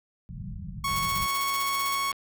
white low-pass noise, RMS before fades -37 dBFS, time 0.29-1.26 s, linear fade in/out 0 ms, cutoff 200 Hz, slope 96 dB/octave
sawtooth tone, 1106 Hz, C#6, 4 cents flat, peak -22 dBFS, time 0.84-2.12 s, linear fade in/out 5 ms
click train, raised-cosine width 0.3 ms, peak -27 dBFS, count 147, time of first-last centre 0.88-2.128 s, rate 117 Hz
blue noise bursts, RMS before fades -35 dBFS, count 16, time 0.96-1.951 s, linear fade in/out 2 ms, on 31 ms, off 33 ms
effects none

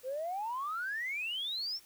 sine exponential sweep, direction up, 493.9 to 5588 Hz, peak -33 dBFS, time 0.03-1.8 s, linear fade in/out 50 ms, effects tanh soft clip ceiling -29 dBFS + white hiss -60 dBFS RMS until 1.85 s

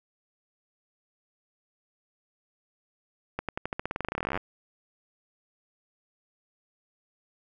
accelerating click train, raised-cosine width 0.5 ms, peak -15 dBFS, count 27, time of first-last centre 3.39-4.375 s, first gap 97 ms, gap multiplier 0.91, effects none

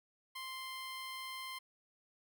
15% pulse tone, 1046.5 Hz, C6, in tune, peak -36 dBFS, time 0.35-1.59 s, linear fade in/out 10 ms, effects none

